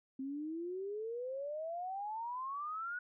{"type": "exponential sweep", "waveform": "sine", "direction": "up", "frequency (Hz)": [261.6, 1480], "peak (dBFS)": -38, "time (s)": [0.19, 2.99], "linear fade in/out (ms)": 5, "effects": []}